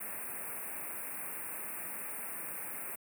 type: band-stop noise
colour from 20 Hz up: white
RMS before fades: -41 dBFS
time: 0-2.96 s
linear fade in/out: 10 ms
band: 2600 to 8400 Hz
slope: 96 dB/octave
effects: high-pass 150 Hz 12 dB/octave

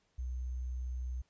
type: tone with sample-and-hold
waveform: sine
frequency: 62.5 Hz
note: B1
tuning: 21 cents sharp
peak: -35 dBFS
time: 0.18-1.22 s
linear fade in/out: 10 ms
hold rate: 6300 Hz
effects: pink hiss -75 dBFS RMS until 1.29 s + resampled to 16000 Hz

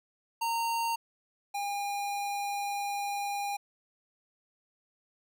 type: tone pair in turn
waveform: square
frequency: 922 / 808.9 Hz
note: A#5 / G#5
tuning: -19 / -46 cents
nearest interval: major second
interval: 227 cents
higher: first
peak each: -29 / -32 dBFS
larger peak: first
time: 0.41-0.96 / 1.54-3.57 s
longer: second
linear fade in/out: 10 ms
effects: none

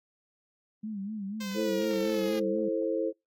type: tone with vibrato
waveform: sine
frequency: 205.9 Hz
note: G#3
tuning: 15 cents flat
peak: -33 dBFS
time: 0.83-2.69 s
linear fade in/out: 10 ms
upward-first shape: sine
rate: 4.1 Hz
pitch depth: 110 cents each way
type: linear sweep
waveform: 5% pulse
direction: down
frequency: 523.3 to 405.4 Hz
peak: -27 dBFS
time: 1.4-2.4 s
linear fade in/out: 10 ms
type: chord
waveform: sine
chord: A minor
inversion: second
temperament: just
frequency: 330 / 440 / 528 Hz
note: E4 / A4 / C5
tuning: +2 / 0 / +16 cents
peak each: -31 dBFS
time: 1.54-3.13 s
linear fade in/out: 50 ms
effects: noise-tail reverb RT60 0.2 s tail -26 dB re dry + AAC 64 kbps

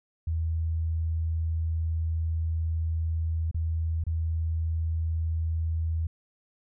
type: tone with dropouts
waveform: sine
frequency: 81.2 Hz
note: E2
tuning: 26 cents flat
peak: -25 dBFS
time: 0.27-6.07 s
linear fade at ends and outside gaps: 5 ms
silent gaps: 3.513-3.544 / 4.039-4.066 s
effects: none

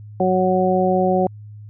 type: harmonic tone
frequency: 185 Hz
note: F#3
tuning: in tune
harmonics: 1 / 2 / 3 / 4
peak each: -20 / -20 / -20 / -20 dBFS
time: 0.2-1.27 s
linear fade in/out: 2 ms
effects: added 105 Hz sine -35 dBFS peak until 1.69 s

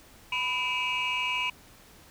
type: tone cluster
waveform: sine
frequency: 994 / 2320 / 2568 / 2849 Hz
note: B5 / D7 / E7 / F7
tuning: +11 / -22 / -46 / +34 cents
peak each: -31 dBFS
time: 0.32-1.5 s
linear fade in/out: 5 ms
effects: tanh soft clip ceiling -21 dBFS + pink hiss -54 dBFS RMS until 2.1 s

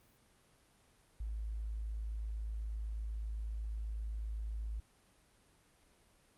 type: tone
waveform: sine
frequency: 54 Hz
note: A1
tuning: 32 cents flat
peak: -37 dBFS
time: 1.2-4.8 s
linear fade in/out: 5 ms
effects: pink hiss -68 dBFS RMS until 6.37 s + Opus 32 kbps

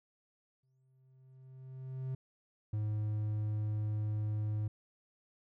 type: tone with exponential growth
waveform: triangle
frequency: 130.81 Hz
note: C3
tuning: in tune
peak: -32 dBFS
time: 0.63-2.15 s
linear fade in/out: 5 ms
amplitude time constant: 330 ms
type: tone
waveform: triangle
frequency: 106.4 Hz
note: G#2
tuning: 42 cents sharp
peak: -30 dBFS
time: 2.73-4.68 s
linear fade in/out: 5 ms
effects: none

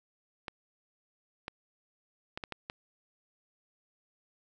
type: clicks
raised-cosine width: 0.3 ms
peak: -21 dBFS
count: 6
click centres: 0.482 / 1.481 / 2.375 / 2.438 / 2.523 / 2.699 s
effects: none

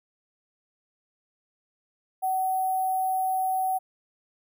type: tone with sample-and-hold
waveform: sine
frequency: 754 Hz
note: F#5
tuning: 32 cents sharp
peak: -23 dBFS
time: 2.22-3.79 s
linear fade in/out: 20 ms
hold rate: 11025 Hz
effects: none

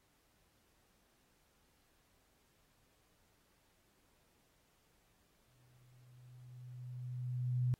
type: tone with exponential growth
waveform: sine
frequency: 124.6 Hz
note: B2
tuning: 16 cents sharp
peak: -29 dBFS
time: 5.48-7.74 s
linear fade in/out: 0 ms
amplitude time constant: 490 ms
effects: pink hiss -74 dBFS RMS until 7.79 s + AAC 48 kbps

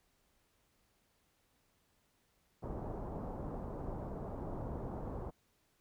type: low-pass noise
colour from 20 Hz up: pink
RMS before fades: -42 dBFS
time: 2.62-5.31 s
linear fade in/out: 20 ms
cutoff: 920 Hz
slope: 24 dB/octave
effects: pink hiss -75 dBFS RMS until 5.8 s

